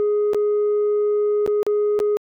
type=tone with dropouts; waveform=sine; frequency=416.7 Hz; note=G#4; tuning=6 cents sharp; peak=-14 dBFS; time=0-2.17 s; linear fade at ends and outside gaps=0 ms; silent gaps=0.334-0.346 / 1.463-1.476 / 1.63-1.666 / 1.991-2.001 s; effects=tanh soft clip ceiling -15 dBFS